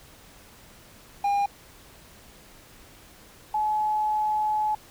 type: tone pair in turn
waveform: triangle / sine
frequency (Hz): 807 / 853.2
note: G#5 / G#5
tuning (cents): -50 / +46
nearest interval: minor second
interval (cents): 96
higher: second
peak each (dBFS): -19 / -22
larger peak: first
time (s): 1.24-1.46 / 3.54-4.75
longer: second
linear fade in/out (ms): 5
effects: pink hiss -51 dBFS RMS until 4.9 s